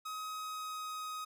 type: tone with pitch glide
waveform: 45% pulse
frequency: 1266 to 1257.3 Hz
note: D#6 to D#6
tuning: +30 to +18 cents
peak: -39 dBFS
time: 0.05-1.25 s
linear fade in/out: 10 ms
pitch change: -12 cents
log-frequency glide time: 0.29-1.08 s
effects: none